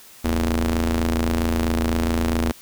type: ring-modulated tone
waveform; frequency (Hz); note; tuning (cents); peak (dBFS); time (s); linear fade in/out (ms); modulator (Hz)
sawtooth; 84.4; E2; +41; -12; 0.24-2.52; 10; 155
effects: white hiss -46 dBFS RMS until 2.61 s